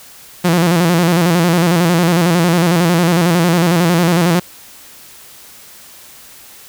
sawtooth tone with vibrato, 171.6 Hz, F3, 30 cents flat, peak -6 dBFS, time 0.44-4.4 s, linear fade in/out 10 ms, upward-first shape square, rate 11 Hz, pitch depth 71 cents each way, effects white hiss -39 dBFS RMS until 6.68 s

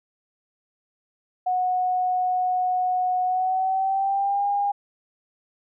sine tone with pitch glide, 733 to 808.6 Hz, F#5 to G#5, -16 to -46 cents, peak -20 dBFS, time 1.46-4.72 s, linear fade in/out 10 ms, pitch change +170 cents, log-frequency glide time 3.24-4.46 s, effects none

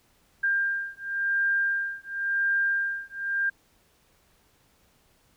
sine beating tone pair, 1596 / 1596.94 Hz, G6 / G6, +31 / +32 cents, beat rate 0.94 Hz, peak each -27 dBFS, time 0.43-3.5 s, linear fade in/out 10 ms, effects pink hiss -64 dBFS RMS until 5.36 s

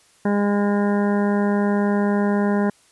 harmonic tone, 203.7 Hz, G#3, 33 cents flat, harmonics 1 / 2 / 3 / 4 / 5 / 7 / 8 / 9, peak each -18 / -24 / -28 / -30 / -32 / -35 / -36 / -37 dBFS, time 0.25-2.7 s, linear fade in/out 5 ms, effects white hiss -56 dBFS RMS until 2.91 s + resampled to 24000 Hz

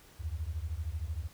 sine beating tone pair, 73.42 / 86.42 Hz, D2 / F2, 0 / -18 cents, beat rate 13 Hz, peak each -36 / -37 dBFS, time 0.19-1.28 s, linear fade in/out 20 ms, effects pink hiss -58 dBFS RMS until 1.33 s

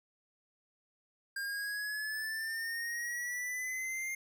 square exponential sweep, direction up, 1602 to 2120 Hz, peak -36 dBFS, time 1.36-4.15 s, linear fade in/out 5 ms, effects none

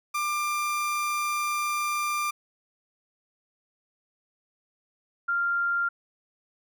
30% pulse / sine tone pair in turn, 1191 / 1392.3 Hz, D6 / F6, +24 / -6 cents, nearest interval minor third, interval 270 cents, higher second, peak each -23 dBFS, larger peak neither, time 0.14-2.31 / 5.28-5.89 s, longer first, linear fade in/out 10 ms, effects none

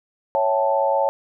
sine chord, A dominant seventh, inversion first, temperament equal, 554.4 / 659.3 / 784 / 880 Hz, C#5 / E5 / G5 / A5, 0 / 0 / 0 / 0 cents, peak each -20 / -25 / -26 / -21 dBFS, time 0.35-1.09 s, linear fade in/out 0 ms, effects none

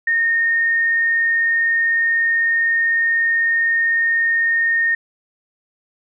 sine tone, 1839 Hz, A#6, 24 cents flat, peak -14 dBFS, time 0.07-4.95 s, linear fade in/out 5 ms, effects none

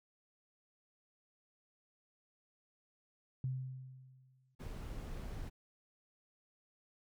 sine tone with exponential decay, 130 Hz, C3, 11 cents flat, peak -33 dBFS, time 3.44-4.55 s, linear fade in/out 2 ms, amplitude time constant 240 ms
brown noise, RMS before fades -44 dBFS, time 4.59-5.5 s, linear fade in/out 20 ms
effects none

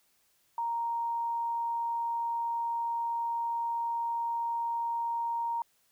sine tone, 932.3 Hz, A#5, in tune, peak -29 dBFS, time 0.58-5.62 s, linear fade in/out 2 ms, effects white hiss -70 dBFS RMS until 5.91 s

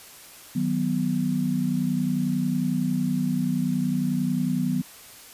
sine chord, B major, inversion first, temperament equal with one note detuned, 155.56 / 186.39 / 246.9 Hz, D#3 / F#3 / B3, 0 / +13 / 0 cents, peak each -28 / -26 / -25 dBFS, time 0.55-4.82 s, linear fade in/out 10 ms, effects white hiss -46 dBFS RMS until 5.33 s + resampled to 32000 Hz

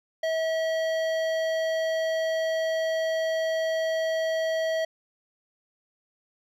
triangle tone with hard clipping, 645 Hz, E5, 38 cents flat, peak -26 dBFS, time 0.23-4.85 s, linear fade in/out 5 ms, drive 17 dB, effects none

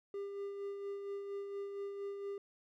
triangle tone with tremolo, 399.8 Hz, G4, 34 cents sharp, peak -36 dBFS, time 0.14-2.38 s, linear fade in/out 2 ms, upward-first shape sine, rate 4.3 Hz, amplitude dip 40%, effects none

